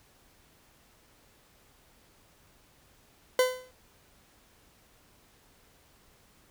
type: tone with exponential decay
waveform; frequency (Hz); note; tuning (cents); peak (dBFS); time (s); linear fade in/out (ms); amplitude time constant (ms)
40% pulse; 508; B4; +49; -17; 3.39-3.71; 2; 68
effects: pink hiss -62 dBFS RMS until 6.5 s